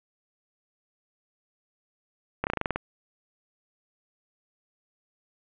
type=slowing click train; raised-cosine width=0.5 ms; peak=-11 dBFS; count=9; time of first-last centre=2.44-2.76 s; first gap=29 ms; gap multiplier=1.09; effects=resampled to 8000 Hz + 7-bit